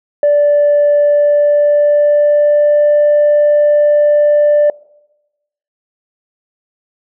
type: tone with pitch glide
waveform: sine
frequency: 584 to 590.4 Hz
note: D5 to D5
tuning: -10 to +9 cents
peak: -5 dBFS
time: 0.23-4.7 s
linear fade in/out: 2 ms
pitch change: +19 cents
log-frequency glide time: 0.95-2.84 s
effects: noise-tail reverb RT60 1.0 s tail -24 dB re dry + tanh soft clip ceiling -4 dBFS